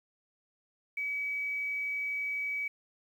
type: tone with quantisation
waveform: sine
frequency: 2278 Hz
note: C#7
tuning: 47 cents sharp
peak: -31 dBFS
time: 0.97-2.68 s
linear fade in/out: 5 ms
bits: 10
effects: none